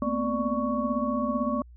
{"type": "tone cluster", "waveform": "sine", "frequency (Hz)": [223.8, 241.7, 257.4, 587, 1114], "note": ["A3", "B3", "C4", "D5", "C#6"], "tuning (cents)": [30, -37, -28, -1, 8], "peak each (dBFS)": -31, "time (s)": [0.02, 1.62], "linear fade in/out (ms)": 2, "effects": ["added 60 Hz sine -46 dBFS peak until 1.76 s"]}